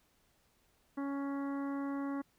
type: harmonic tone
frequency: 278.6 Hz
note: C#4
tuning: 9 cents sharp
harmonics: 1 / 2 / 3 / 4 / 5 / 6 / 7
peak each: -35 / -47 / -49 / -47 / -53 / -57 / -57 dBFS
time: 0.97-2.22 s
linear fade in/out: 10 ms
effects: pink hiss -72 dBFS RMS until 2.38 s